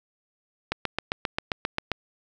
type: click train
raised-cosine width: 0.3 ms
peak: -9 dBFS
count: 10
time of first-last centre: 0.72-1.917 s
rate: 7.52 Hz
effects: none